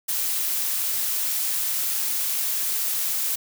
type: noise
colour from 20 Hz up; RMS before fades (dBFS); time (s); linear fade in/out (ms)
blue; -25; 0.08-3.36; 10
effects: none